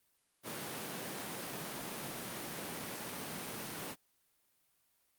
pink high-pass noise, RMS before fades -42 dBFS, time 0.43-3.96 s, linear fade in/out 50 ms, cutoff 140 Hz, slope 24 dB/octave, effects white hiss -75 dBFS RMS until 5.18 s + Opus 32 kbps

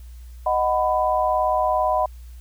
sine chord, B major, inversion first, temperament equal with one note detuned, 622.3 / 740 / 997.5 Hz, D#5 / F#5 / B5, 0 / 0 / +17 cents, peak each -22 dBFS, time 0.46-2.06 s, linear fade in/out 5 ms, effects added 60 Hz sine -37 dBFS peak until 2.4 s + white hiss -57 dBFS RMS until 2.4 s

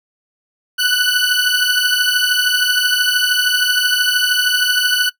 20% pulse beating tone pair, 1480 / 1493 Hz, F#6 / F#6, 0 / +15 cents, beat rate 13 Hz, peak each -11 dBFS, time 0.78-5.1 s, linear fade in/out 20 ms, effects noise-tail reverb RT60 0.1 s tail -18 dB re dry

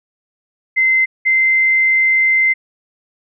sine tone pair in turn, 2067 / 2076 Hz, C7 / C7, -22 / -14 cents, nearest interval unison, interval 8 cents, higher second, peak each -10 dBFS, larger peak neither, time 0.76-1.06 / 1.25-2.54 s, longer second, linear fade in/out 20 ms, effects none

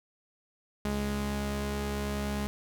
sawtooth tone pair together, 69.4 / 207.7 Hz, C#2 / G#3, +3 / 0 cents, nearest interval octave + perfect fifth, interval 1897 cents, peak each -30 / -28 dBFS, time 0.85-2.47 s, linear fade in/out 0 ms, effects none

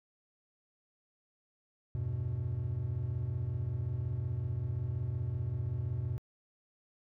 triangle chord, E minor, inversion none, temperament equal, 82.41 / 98 / 123.47 Hz, E2 / G2 / B2, 0 / 0 / 0 cents, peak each -38 / -35 / -32 dBFS, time 1.95-6.18 s, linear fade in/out 0 ms, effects tanh soft clip ceiling -23 dBFS

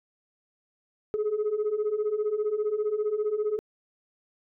sine beating tone pair, 413.1 / 428.1 Hz, G#4 / A4, -9 / -47 cents, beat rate 15 Hz, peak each -28 / -25 dBFS, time 1.14-3.59 s, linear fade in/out 0 ms, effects tanh soft clip ceiling -21 dBFS

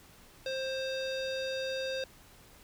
square tone with low-pass filter, 528 Hz, C5, 16 cents sharp, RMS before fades -35 dBFS, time 0.46-2.04 s, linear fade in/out 2 ms, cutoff 4300 Hz, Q 3.4, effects pink hiss -57 dBFS RMS until 2.63 s

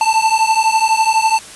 square beating tone pair, 880 / 892 Hz, A5 / A5, 0 / +23 cents, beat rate 12 Hz, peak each -15 dBFS, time 0.01-1.39 s, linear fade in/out 2 ms, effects white hiss -35 dBFS RMS until 1.55 s + resampled to 24000 Hz

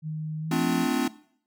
sine tone with pitch glide, 155.56 to 173.6 Hz, D#3 to F3, 0 to -10 cents, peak -29 dBFS, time 0.02-0.87 s, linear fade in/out 50 ms, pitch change +190 cents, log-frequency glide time 0.41-0.68 s
square chord, D minor seventh, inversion second, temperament equal with one note detuned, 220 / 256.7 / 293.7 / 349.2 Hz, A3 / C4 / D4 / F4, 0 / -33 / 0 / 0 cents, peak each -33 / -27 / -29 / -32 dBFS, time 0.51-1.08 s, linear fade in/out 5 ms
effects noise-tail reverb RT60 0.6 s tail -19 dB re dry

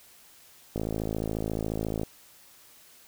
click train, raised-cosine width 2 ms, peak -17 dBFS, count 70, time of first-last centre 0.76-2.033 s, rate 54.2 Hz, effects white hiss -55 dBFS RMS until 3.07 s

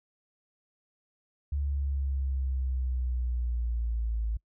sine linear sweep, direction down, 71.6 to 54.3 Hz, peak -27 dBFS, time 1.52-4.37 s, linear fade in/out 5 ms, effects noise-tail reverb RT60 0.1 s tail -25 dB re dry

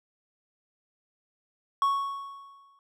triangle tone with exponential decay, 1108.7 Hz, C#6, in tune, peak -18 dBFS, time 1.82-2.79 s, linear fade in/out 1 ms, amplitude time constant 210 ms, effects none

